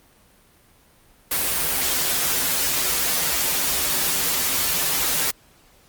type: noise with comb filter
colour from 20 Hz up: white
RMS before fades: -22 dBFS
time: 1.31-5.31 s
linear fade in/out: 5 ms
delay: 9.4 ms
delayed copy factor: -0.7
effects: pink hiss -55 dBFS RMS until 5.88 s + Opus 32 kbps